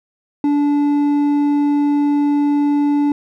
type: tone with hard clipping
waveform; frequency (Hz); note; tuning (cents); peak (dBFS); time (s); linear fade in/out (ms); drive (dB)
sine; 289.7; D4; -24; -14; 0.44-3.12; 2; 5
effects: none